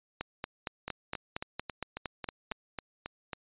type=two click trains; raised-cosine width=0.3 ms; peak=-20 / -18 dBFS; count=10 / 11; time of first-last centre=0.88-3.332 / 0.21-2.519 s; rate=3.67 / 4.33 Hz; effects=resampled to 8000 Hz